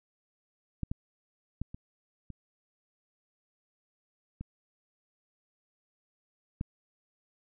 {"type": "clicks", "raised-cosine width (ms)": 5, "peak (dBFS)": [-20, -21, -21, -29, -30, -26, -20], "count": 7, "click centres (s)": [0.833, 0.915, 1.616, 1.745, 2.303, 4.41, 6.611], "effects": []}